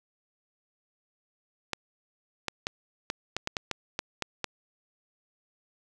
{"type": "clicks", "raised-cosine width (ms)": 0.2, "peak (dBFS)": -12, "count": 11, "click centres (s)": [1.733, 2.483, 2.669, 3.101, 3.366, 3.474, 3.568, 3.713, 3.991, 4.223, 4.443], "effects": []}